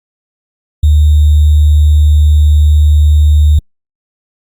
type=tone with sample-and-hold; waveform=sine; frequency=75.2 Hz; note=D2; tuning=42 cents sharp; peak=-3 dBFS; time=0.83-3.59 s; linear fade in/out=5 ms; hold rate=3675 Hz; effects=Opus 48 kbps